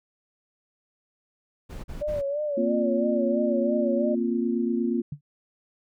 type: noise bursts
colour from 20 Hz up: brown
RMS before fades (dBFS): -35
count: 3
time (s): 1.69-2.22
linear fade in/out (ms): 20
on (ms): 150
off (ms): 40
type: tone with vibrato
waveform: sine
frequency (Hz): 579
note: D5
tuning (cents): -25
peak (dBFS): -25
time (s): 2.01-4.15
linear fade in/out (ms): 10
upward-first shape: sine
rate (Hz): 3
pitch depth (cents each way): 77
type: chord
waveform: sine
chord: Bb suspended second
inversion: none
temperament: equal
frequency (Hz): 233.1 / 261.6 / 349.2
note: Bb3 / C4 / F4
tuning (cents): 0 / 0 / 0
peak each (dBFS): -25 / -29 / -28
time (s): 2.57-5.02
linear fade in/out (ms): 10
type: tone with exponential decay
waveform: sine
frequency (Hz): 145.4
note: D3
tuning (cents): -17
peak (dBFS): -26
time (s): 5.12-5.21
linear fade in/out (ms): 5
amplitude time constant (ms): 18
effects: none